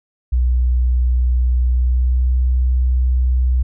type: tone with pitch glide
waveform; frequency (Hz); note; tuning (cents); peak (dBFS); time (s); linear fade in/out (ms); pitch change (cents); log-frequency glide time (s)
sine; 61.74 to 62.89; B1 to B1; 0 to +32; -12; 0.32-3.63; 10; +32; 1.7-2.31
effects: none